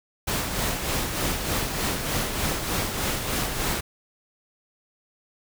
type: noise with tremolo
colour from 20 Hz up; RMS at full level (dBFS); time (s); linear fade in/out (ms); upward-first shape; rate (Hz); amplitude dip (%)
pink; -25; 0.27-3.81; 10; sine; 3.3; 45
effects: none